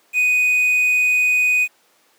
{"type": "tone with quantisation", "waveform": "triangle", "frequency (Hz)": 2489, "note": "D#7", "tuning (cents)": 0, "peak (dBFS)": -12, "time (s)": [0.13, 1.68], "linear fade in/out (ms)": 50, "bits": 7, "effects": ["pink hiss -57 dBFS RMS until 2.18 s", "high-pass 400 Hz 12 dB/octave"]}